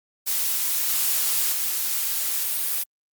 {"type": "noise with level steps", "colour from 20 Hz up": "blue", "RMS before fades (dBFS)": [-24, -22, -25], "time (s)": [0.26, 2.84], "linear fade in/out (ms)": 20, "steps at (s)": [0.88, 1.52], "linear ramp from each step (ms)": 5, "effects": ["Opus 48 kbps"]}